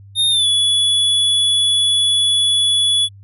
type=tone with pitch glide; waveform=square; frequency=3676 to 3410 Hz; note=A#7 to G#7; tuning=-25 to +45 cents; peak=-13 dBFS; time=0.15-3.09 s; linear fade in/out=50 ms; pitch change=-130 cents; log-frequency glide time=0.3-0.47 s; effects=added 99 Hz sine -38 dBFS peak until 3.23 s + resampled to 32000 Hz